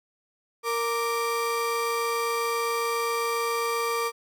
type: tone pair together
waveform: 35% pulse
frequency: 464.4 / 1174.7 Hz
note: A#4 / D6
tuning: -7 / 0 cents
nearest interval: octave + major third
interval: 1607 cents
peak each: -26 dBFS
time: 0.63-4.12 s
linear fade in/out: 50 ms
effects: none